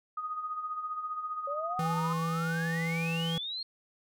sine tone with tremolo, 1244.5 Hz, D#6, in tune, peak -31 dBFS, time 0.17-2.13 s, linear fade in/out 5 ms, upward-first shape sine, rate 15 Hz, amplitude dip 55%
sine exponential sweep, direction up, 554.4 to 4305 Hz, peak -34 dBFS, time 1.47-3.63 s, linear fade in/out 5 ms
square tone with pitch glide, 164.4 to 165.35 Hz, E3 to E3, -4 to +6 cents, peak -31 dBFS, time 1.79-3.38 s, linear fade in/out 2 ms, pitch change +10 cents, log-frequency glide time 2.08-2.97 s
effects none

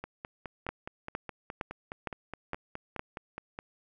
two click trains, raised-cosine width 0.5 ms, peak -18 / -23 dBFS, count 6 / 18, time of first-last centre 0.69-2.994 / 0.04-3.589 s, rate 2.17 / 4.79 Hz, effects none

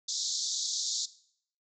white band-pass noise, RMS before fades -33 dBFS, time 0.08-1.06 s, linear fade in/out 10 ms, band 3600 to 7200 Hz, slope 96 dB/octave, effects noise-tail reverb RT60 0.6 s tail -17 dB re dry

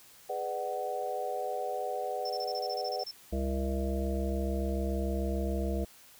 sine chord, G# half-diminished seventh, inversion none, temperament just, 415.3 / 498.4 / 598 / 747.5 Hz, G#4 / B4 / D5 / F#5, 0 / +16 / +31 / +17 cents, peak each -40 / -37 / -38 / -35 dBFS, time 0.29-3.04 s, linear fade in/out 10 ms
sine tone bursts, 5340 Hz, E8, 22 cents sharp, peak -37 dBFS, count 12, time 2.25-3.112 s, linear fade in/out 5 ms, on 48 ms, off 26 ms
harmonic tone, 66.9 Hz, C2, 39 cents sharp, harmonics 1 / 3 / 5 / 7 / 9 / 10, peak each -31 / -36 / -38 / -39 / -41 / -41 dBFS, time 3.32-5.85 s, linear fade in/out 10 ms
effects white hiss -56 dBFS RMS until 6.19 s

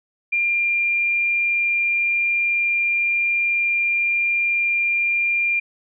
sine tone, 2393 Hz, D7, 32 cents sharp, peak -17 dBFS, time 0.32-5.6 s, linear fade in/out 10 ms, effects none

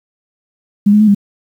sine tone with pitch steps, 203.9 / 209.8 / 215 / 201.6 Hz, G#3 / G#3 / A3 / G3, -32 / +18 / -40 / +49 cents, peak -5 dBFS, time 0.86-1.148 s, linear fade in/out 10 ms, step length 72 ms, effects 7-bit

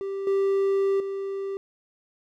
triangle tone with level steps, 392 Hz, G4, in tune, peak -26 / -18 / -26 dBFS, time 0.01-1.57 s, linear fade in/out 0 ms, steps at 0.27 / 1 s, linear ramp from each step 2 ms, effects none

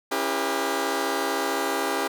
15% pulse chord, C# diminished seventh, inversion none, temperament just, 277.2 / 332.6 / 399.1 / 479 Hz, C#4 / E4 / G4 / Bb4, 0 / +16 / +31 / +47 cents, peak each -24 / -25 / -21 / -25 dBFS, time 0.11-2.08 s, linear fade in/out 10 ms, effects none

